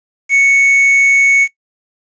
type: tone with quantisation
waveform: triangle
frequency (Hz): 2217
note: C#7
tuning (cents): 0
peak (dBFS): -5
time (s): 0.29-1.48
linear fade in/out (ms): 50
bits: 5
effects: noise-tail reverb RT60 0.1 s tail -19 dB re dry + resampled to 16000 Hz